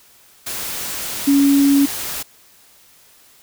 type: tone in noise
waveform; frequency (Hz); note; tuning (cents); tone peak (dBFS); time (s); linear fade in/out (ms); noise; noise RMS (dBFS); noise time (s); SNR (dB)
sine; 280; C#4; +18; -10; 1.27-1.86; 10; white; -26; 0.46-2.23; +13
effects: white hiss -50 dBFS RMS until 3.42 s